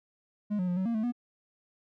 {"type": "tone with pitch steps", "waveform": "triangle", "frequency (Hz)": [208.4, 181.7, 177.7, 187.8, 232.5, 217.5, 242.4], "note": ["G#3", "F#3", "F3", "F#3", "A#3", "A3", "B3"], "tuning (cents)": [6, -31, 30, 26, -4, -20, -32], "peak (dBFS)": -25, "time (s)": [0.5, 1.123], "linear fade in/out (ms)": 20, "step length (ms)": 89, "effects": []}